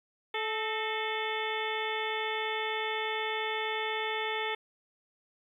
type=harmonic tone with a mistuned harmonic; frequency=435.8 Hz; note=A4; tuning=17 cents flat; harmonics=1 / 2 / 3 / 4 / 5 / 6 / 7 / 8; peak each=-36 / -36 / -41 / -39 / -37 / -44 / -43 / -40 dBFS; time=0.34-4.55 s; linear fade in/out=5 ms; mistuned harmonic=4; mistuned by=+68 cents; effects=11-bit